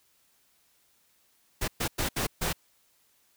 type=noise bursts at uneven times; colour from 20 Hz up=pink; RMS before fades=-29 dBFS; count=5; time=1.61-1.68 / 1.8-1.88 / 1.98-2.09 / 2.16-2.27 / 2.41-2.53 s; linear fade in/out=10 ms; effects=white hiss -67 dBFS RMS until 3.36 s